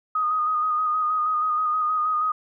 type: tone with vibrato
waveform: sine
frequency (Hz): 1242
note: D#6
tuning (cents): -3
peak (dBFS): -20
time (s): 0.15-2.32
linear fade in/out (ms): 5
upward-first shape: square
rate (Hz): 6.3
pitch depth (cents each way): 24
effects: none